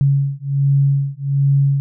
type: beating tone pair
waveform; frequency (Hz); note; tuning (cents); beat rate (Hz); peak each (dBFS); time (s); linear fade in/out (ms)
sine; 138.59 / 139.89; C#3 / C#3; 0 / +16; 1.3; -16; 0.01-1.8; 0
effects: none